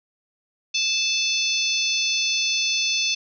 harmonic tone, 875 Hz, A5, 10 cents flat, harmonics 3 / 4 / 5 / 6 / 7, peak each -25 / -26 / -27 / -28 / -28 dBFS, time 0.74-3.15 s, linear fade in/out 10 ms, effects none

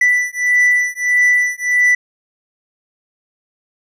triangle beating tone pair, 1975.5 / 1977.1 Hz, B6 / B6, 0 / +1 cents, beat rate 1.6 Hz, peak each -13 dBFS, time 0.01-1.95 s, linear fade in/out 5 ms, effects resampled to 32000 Hz

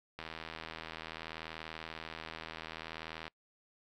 click train, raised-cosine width 0.3 ms, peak -26 dBFS, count 250, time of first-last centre 0.19-3.279 s, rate 80.6 Hz, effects noise-tail reverb RT60 0.1 s tail -25 dB re dry

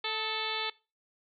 harmonic tone with a mistuned harmonic, 440 Hz, A4, in tune, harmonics 1 / 2 / 3 / 4 / 5 / 6 / 7 / 8 / 9 / 10, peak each -41 / -39 / -41 / -42 / -39 / -41 / -42 / -36 / -40 / -44 dBFS, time 0.04-0.7 s, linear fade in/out 5 ms, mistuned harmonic 3, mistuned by -48 cents, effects noise-tail reverb RT60 0.3 s tail -22 dB re dry

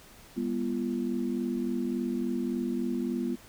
sine tone cluster, 201 / 244.5 / 342.7 Hz, G3 / B3 / F4, +44 / -17 / -33 cents, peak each -34 / -30 / -34 dBFS, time 0.36-3.36 s, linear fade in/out 20 ms, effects pink hiss -53 dBFS RMS until 3.48 s

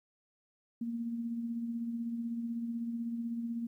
sine tone with tremolo, 233.1 Hz, A#3, in tune, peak -32 dBFS, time 0.81-3.67 s, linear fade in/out 5 ms, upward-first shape sine, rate 16 Hz, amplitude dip 40%, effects 12-bit

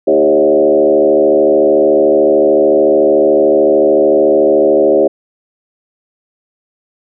sine tone with frequency modulation, 471.5 Hz, A#4, 20 cents sharp, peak -6 dBFS, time 0.07-5.08 s, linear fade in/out 10 ms, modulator 73.6 Hz, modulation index 2.1, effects none

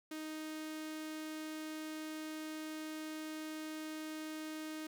sawtooth tone with notch filter, 311.4 Hz, D#4, 2 cents sharp, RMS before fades -44 dBFS, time 0.11-4.87 s, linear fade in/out 5 ms, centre 790 Hz, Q 1.5, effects 12-bit

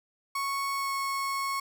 35% pulse tone with pitch glide, 1106 to 1098.4 Hz, C#6 to C#6, -4 to -16 cents, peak -27 dBFS, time 0.35-1.6 s, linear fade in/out 5 ms, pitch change -12 cents, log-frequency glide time 0.73-0.94 s, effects none

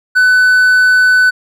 triangle tone, 1500 Hz, F#6, 23 cents sharp, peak -4 dBFS, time 0.15-1.31 s, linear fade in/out 20 ms, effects none

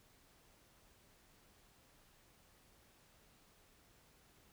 silence, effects pink hiss -68 dBFS RMS until 4.52 s

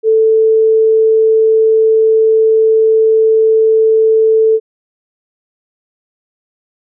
sine tone, 441.8 Hz, A4, 7 cents sharp, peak -6 dBFS, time 0.03-4.6 s, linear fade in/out 50 ms, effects none

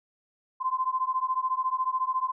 sine beating tone pair, 1028 / 1042 Hz, C6 / C6, -31 / -7 cents, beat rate 14 Hz, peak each -28 / -28 dBFS, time 0.6-2.32 s, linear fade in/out 20 ms, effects none

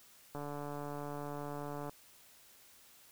click train, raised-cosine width 1 ms, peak -29 dBFS, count 225, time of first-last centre 0.35-1.895 s, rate 145 Hz, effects white hiss -61 dBFS RMS until 3.11 s

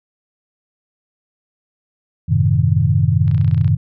sine chord, F# diminished seventh, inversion none, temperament equal with one note detuned, 92.5 / 108.42 / 130.81 / 155.56 Hz, F#2 / A2 / C3 / Eb3, 0 / -25 / 0 / 0 cents, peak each -17 dBFS, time 2.28-3.77 s, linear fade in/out 20 ms
click train, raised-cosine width 0.3 ms, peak -23 dBFS, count 13, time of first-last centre 3.28-3.679 s, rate 30.1 Hz
effects none

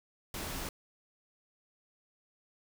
pink noise, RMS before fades -39 dBFS, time 0.34-0.69 s, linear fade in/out 2 ms, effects none

